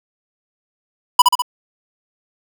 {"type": "tone with echo", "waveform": "square", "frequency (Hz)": 987.8, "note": "B5", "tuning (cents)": 0, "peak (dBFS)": -4, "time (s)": [1.19, 1.22], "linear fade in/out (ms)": 5, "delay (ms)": 67, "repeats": 3, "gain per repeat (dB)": -4, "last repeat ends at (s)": 1.421, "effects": []}